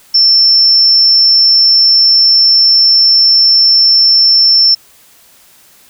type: tone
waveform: sine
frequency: 5370 Hz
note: E8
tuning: 31 cents sharp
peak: -4 dBFS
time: 0.14-4.75 s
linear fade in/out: 10 ms
effects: white hiss -44 dBFS RMS until 5.89 s